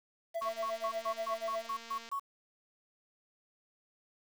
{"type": "tone with tremolo", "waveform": "triangle", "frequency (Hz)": 668, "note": "E5", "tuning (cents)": 23, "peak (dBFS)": -30, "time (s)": [0.34, 1.67], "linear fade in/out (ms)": 20, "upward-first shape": "sine", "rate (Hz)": 8.3, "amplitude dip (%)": 100}
{"type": "tone bursts", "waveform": "sine", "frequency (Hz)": 1108.7, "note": "C#6", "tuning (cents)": 0, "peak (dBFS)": -33, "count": 9, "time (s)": [0.41, 2.197], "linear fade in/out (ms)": 10, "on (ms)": 83, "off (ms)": 130}
{"type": "click train", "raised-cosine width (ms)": 0.2, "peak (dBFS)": -32, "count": 385, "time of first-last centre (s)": [0.42, 2.09], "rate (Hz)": 230}
{"effects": ["9-bit"]}